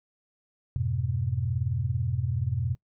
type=chord; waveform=sine; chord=F diminished; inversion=none; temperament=just; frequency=87.31 / 104.77 / 125.72 Hz; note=F2 / Ab2 / Cb3; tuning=0 / +16 / +31 cents; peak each=-31 / -31 / -28 dBFS; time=0.76-2.75 s; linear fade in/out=0 ms; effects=noise-tail reverb RT60 0.1 s tail -22 dB re dry